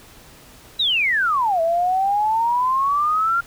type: exponential two-way sweep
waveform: sine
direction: down then up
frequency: 3970 to 649 to 1403 Hz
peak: -16 dBFS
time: 0.79-3.41 s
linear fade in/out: 10 ms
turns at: 1.61 s
effects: pink hiss -46 dBFS RMS until 3.46 s